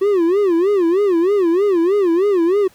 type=tone with vibrato; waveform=triangle; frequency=370 Hz; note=F#4; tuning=in tune; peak=-10 dBFS; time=0.01-2.68 s; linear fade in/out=10 ms; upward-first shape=sine; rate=3.2 Hz; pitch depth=200 cents each way; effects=pink hiss -51 dBFS RMS until 2.74 s + high-pass 60 Hz 12 dB/octave